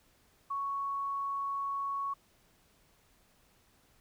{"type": "tone", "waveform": "sine", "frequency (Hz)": 1111, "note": "C#6", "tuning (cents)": 4, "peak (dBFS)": -32, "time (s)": [0.5, 2.14], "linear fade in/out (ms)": 10, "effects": ["pink hiss -67 dBFS RMS until 4 s"]}